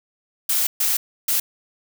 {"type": "noise bursts at uneven times", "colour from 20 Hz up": "blue", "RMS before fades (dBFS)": -20, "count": 3, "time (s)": [[0.49, 0.67], [0.8, 0.97], [1.28, 1.4]], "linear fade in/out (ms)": 5, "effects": []}